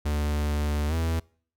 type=tone with pitch glide; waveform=45% pulse; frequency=74.1 to 81.75 Hz; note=D2 to E2; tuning=+16 to -14 cents; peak=-24 dBFS; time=0.05-1.2 s; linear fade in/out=10 ms; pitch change=+170 cents; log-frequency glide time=0.88-0.94 s; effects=noise-tail reverb RT60 0.5 s tail -25 dB re dry